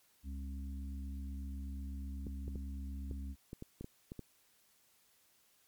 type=harmonic tone; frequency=68.1 Hz; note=C#2; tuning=30 cents flat; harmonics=1 / 3 / 4; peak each=-40 / -50 / -52 dBFS; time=0.23-3.36 s; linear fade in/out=50 ms
type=clicks; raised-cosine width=3 ms; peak=-31 dBFS; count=10; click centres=2.268 / 2.48 / 2.557 / 3.112 / 3.531 / 3.624 / 3.81 / 3.844 / 4.119 / 4.193 s
effects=white hiss -70 dBFS RMS until 5.67 s + MP3 96 kbps